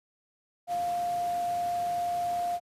sine tone in noise, 702 Hz, F5, 9 cents sharp, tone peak -27 dBFS, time 0.67-2.6 s, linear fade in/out 50 ms, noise pink, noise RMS -45 dBFS, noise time 0.67-2.6 s, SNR +15 dB, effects high-pass 100 Hz 12 dB/octave + resampled to 32000 Hz

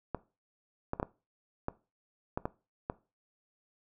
clicks, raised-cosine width 1 ms, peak -18 dBFS, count 8, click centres 0.147 / 0.934 / 0.999 / 1.029 / 1.684 / 2.375 / 2.455 / 2.899 s, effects noise-tail reverb RT60 0.3 s tail -19 dB re dry

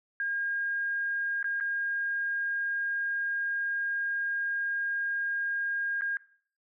sine tone with dropouts, 1619 Hz, G#6, 45 cents flat, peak -28 dBFS, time 0.2-6.17 s, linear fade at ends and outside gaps 1 ms, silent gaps 1.428-1.443 / 1.601-1.608 / 6.01-6.019 s, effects noise-tail reverb RT60 0.5 s tail -19 dB re dry

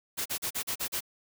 white noise bursts, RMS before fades -32 dBFS, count 7, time 0.17-1.007 s, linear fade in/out 20 ms, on 87 ms, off 38 ms, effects none

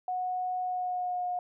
sine tone with pitch glide, 733 to 719.2 Hz, F#5 to F#5, -16 to -49 cents, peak -29 dBFS, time 0.08-1.39 s, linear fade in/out 2 ms, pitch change -33 cents, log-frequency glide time 0.61-1.24 s, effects none

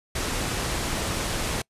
pink low-pass noise, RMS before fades -28 dBFS, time 0.15-1.62 s, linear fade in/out 5 ms, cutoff 11000 Hz, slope 24 dB/octave, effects noise-tail reverb RT60 0.1 s tail -26 dB re dry + resampled to 32000 Hz

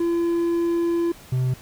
triangle tone pair in turn, 340 / 128.02 Hz, F4 / C3, -46 / -37 cents, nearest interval octave + perfect fourth, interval 1691 cents, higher first, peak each -17 dBFS, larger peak neither, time 0-1.12 / 1.32-1.54 s, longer first, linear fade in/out 5 ms, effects pink hiss -46 dBFS RMS until 1.61 s

